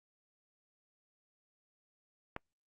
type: click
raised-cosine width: 0.5 ms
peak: -23 dBFS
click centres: 2.364 s
effects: noise-tail reverb RT60 0.1 s tail -26 dB re dry + Opus 48 kbps